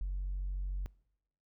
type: tone with tanh clipping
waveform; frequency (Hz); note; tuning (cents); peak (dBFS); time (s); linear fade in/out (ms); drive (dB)
triangle; 46.74; F#1; +18; -33; 0.01-0.86; 0; 5
effects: noise-tail reverb RT60 0.8 s tail -24 dB re dry